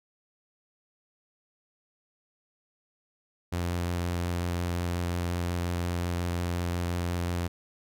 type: tone with vibrato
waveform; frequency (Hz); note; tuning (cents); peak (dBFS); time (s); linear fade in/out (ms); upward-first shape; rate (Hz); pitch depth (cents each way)
sawtooth; 87.31; F2; 0; -24; 3.52-7.48; 10; square; 5.6; 9
effects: none